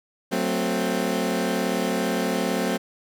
20% pulse chord, F# diminished, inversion none, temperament equal with one note detuned, 185 / 224 / 261.6 Hz, F#3 / A3 / C4, 0 / +31 / 0 cents, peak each -22 / -22 / -22 dBFS, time 0.31-2.78 s, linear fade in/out 20 ms, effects none

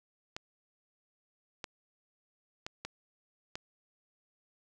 clicks, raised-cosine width 0.2 ms, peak -21 dBFS, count 5, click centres 0.365 / 1.642 / 2.665 / 2.85 / 3.555 s, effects none

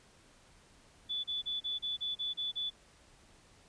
sine tone bursts, 3464 Hz, A7, 28 cents flat, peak -33 dBFS, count 9, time 1.09-2.704 s, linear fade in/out 20 ms, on 150 ms, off 33 ms, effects pink hiss -62 dBFS RMS until 3.68 s + resampled to 22050 Hz

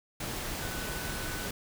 sine tone in noise, 1496 Hz, F#6, 19 cents sharp, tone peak -43 dBFS, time 0.62-1.48 s, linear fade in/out 5 ms, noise pink, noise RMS -36 dBFS, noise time 0.2-1.51 s, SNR -10 dB, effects none

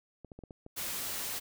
clicks, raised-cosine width 2 ms, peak -33 dBFS, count 6, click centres 0.247 / 0.318 / 0.39 / 0.437 / 0.508 / 0.664 s
white noise, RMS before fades -37 dBFS, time 0.76-1.4 s, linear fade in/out 20 ms
effects none

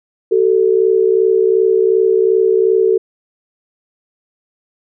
sine tone pair together, 380 / 442.7 Hz, F#4 / A4, +46 / +11 cents, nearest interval minor third, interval 265 cents, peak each -12 dBFS, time 0.31-2.98 s, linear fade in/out 10 ms, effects none

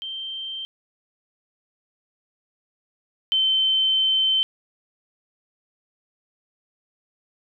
sine tone pair in turn, 3136 / 3087 Hz, G7 / G7, 0 / -27 cents, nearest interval unison, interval 27 cents, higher first, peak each -29 / -17 dBFS, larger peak second, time 0.02-0.65 / 3.32-4.43 s, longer second, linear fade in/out 0 ms, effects none

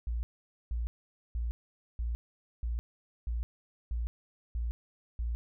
sine tone bursts, 58.27 Hz, A#1, in tune, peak -30 dBFS, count 9, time 0.07-5.35 s, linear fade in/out 0 ms, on 160 ms, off 480 ms, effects none

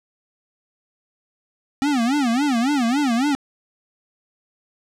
square tone with vibrato, 260 Hz, C4, 11 cents flat, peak -18 dBFS, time 1.82-3.35 s, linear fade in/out 0 ms, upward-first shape sine, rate 3.6 Hz, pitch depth 230 cents each way, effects low-pass 8000 Hz 12 dB/octave + 8-bit

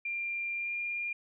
sine tone with pitch glide, 2385 to 2406 Hz, D7 to D7, +26 to +41 cents, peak -32 dBFS, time 0.05-1.13 s, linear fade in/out 5 ms, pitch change +15 cents, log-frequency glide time 0.55-0.77 s, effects none

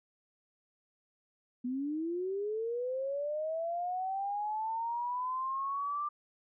sine linear sweep, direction up, 241.6 to 1188 Hz, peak -32 dBFS, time 1.64-6.09 s, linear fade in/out 10 ms, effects none

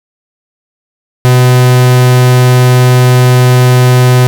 45% pulse tone, 125.8 Hz, B2, 32 cents sharp, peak -3 dBFS, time 1.25-4.27 s, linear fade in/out 0 ms, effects none

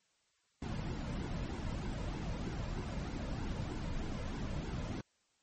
brown noise with flanger, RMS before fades -39 dBFS, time 0.62-5.01 s, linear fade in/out 2 ms, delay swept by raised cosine 1.6 to 2.7 ms, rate 3.2 Hz, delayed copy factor -0.55, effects white hiss -75 dBFS RMS until 5.42 s + MP3 32 kbps

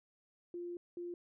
sine tone bursts at uneven times, 349.1 Hz, F4, 1 cent flat, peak -40 dBFS, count 2, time 0.54-0.77 / 0.97-1.14 s, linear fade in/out 2 ms, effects none

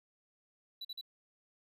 triangle tone bursts, 3951 Hz, B7, in tune, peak -39 dBFS, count 3, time 0.81-1.012 s, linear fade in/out 5 ms, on 38 ms, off 44 ms, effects none

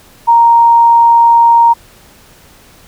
sine tone, 932.3 Hz, A#5, in tune, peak -3 dBFS, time 0.27-1.74 s, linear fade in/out 20 ms, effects pink hiss -42 dBFS RMS until 2.87 s

